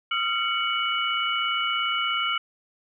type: tone cluster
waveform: sine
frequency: 1252 / 1369 / 2237 / 2952 Hz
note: D#6 / F6 / C#7 / F#7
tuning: +10 / -35 / +15 / -5 cents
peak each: -34 / -27 / -29 / -27 dBFS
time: 0.11-2.38 s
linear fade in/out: 5 ms
effects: none